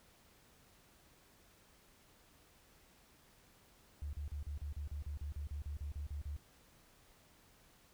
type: tone bursts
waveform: sine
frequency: 73 Hz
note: D2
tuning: 10 cents flat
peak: -39 dBFS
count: 16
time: 4.02-6.365 s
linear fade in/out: 0 ms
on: 110 ms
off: 39 ms
effects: pink hiss -66 dBFS RMS until 7.93 s